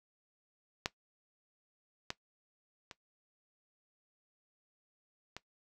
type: clicks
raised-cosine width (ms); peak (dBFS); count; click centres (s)
0.2; -14 / -18 / -28 / -25; 4; 0.859 / 2.104 / 2.912 / 5.366
effects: noise-tail reverb RT60 0.1 s tail -17 dB re dry